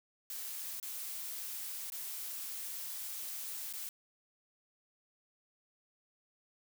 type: noise with dropouts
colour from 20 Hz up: blue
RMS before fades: -42 dBFS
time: 0.3-3.89 s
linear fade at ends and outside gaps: 1 ms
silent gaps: 0.799-0.828 / 1.901-1.921 / 3.727-3.736 s
effects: none